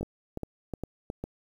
two click trains, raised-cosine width 2 ms, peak -20 / -20 dBFS, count 4 / 4, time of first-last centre 0.03-1.24 / 0.01-1.101 s, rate 2.48 / 2.75 Hz, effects 9-bit

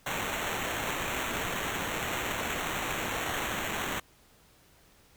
blue noise with sample-and-hold, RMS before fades -33 dBFS, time 0.06-4 s, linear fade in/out 5 ms, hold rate 4900 Hz, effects pink hiss -61 dBFS RMS until 5.16 s

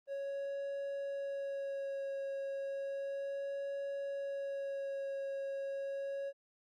triangle tone with vibrato, 553 Hz, C#5, 4 cents flat, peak -35 dBFS, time 0.07-6.33 s, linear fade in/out 50 ms, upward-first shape sine, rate 0.33 Hz, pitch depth 14 cents each way, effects Opus 32 kbps

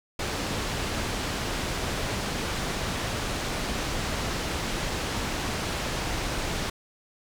pink low-pass noise, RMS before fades -30 dBFS, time 0.19-6.7 s, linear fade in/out 5 ms, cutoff 6800 Hz, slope 12 dB/octave, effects none

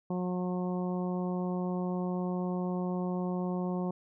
harmonic tone, 180.8 Hz, F#3, 40 cents flat, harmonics 1 / 2 / 3 / 4 / 5 / 6, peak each -31 / -37 / -41 / -43 / -45 / -47 dBFS, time 0.1-3.91 s, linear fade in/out 5 ms, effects none

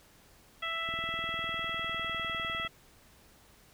harmonic tone, 661 Hz, E5, 5 cents sharp, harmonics 1 / 2 / 3 / 4 / 5, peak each -45 / -37 / -37 / -41 / -38 dBFS, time 0.62-2.68 s, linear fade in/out 10 ms
click train, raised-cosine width 3 ms, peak -33 dBFS, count 36, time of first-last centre 0.89-2.649 s, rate 19.9 Hz
effects pink hiss -60 dBFS RMS until 3.73 s

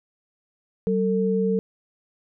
sine tone pair together, 190.9 / 448.6 Hz, G3 / A4, -46 / +34 cents, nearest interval octave + minor third, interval 1480 cents, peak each -22 / -22 dBFS, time 0.87-1.59 s, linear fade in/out 0 ms, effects none

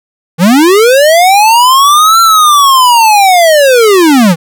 square linear two-way sweep, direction up then down, 154.3 to 1363 to 154.3 Hz, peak -3 dBFS, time 0.38-4.36 s, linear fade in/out 50 ms, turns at 2.2 s, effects none

